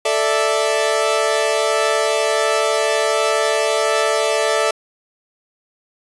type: chord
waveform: sawtooth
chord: A suspended fourth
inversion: none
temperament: equal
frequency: 440 / 587.3 / 659.3 Hz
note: A4 / D5 / E5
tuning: 0 / 0 / 0 cents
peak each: -16 dBFS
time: 0.05-4.71 s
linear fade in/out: 5 ms
effects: resampled to 24000 Hz